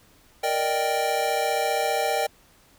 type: chord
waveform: square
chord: Eb major seventh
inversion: second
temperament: equal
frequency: 466.2 / 587.3 / 622.3 / 784 Hz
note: Bb4 / D5 / Eb5 / G5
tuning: 0 / 0 / 0 / 0 cents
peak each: -30 / -30 / -30 / -26 dBFS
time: 0.43-2.27 s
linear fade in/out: 10 ms
effects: pink hiss -57 dBFS RMS until 2.78 s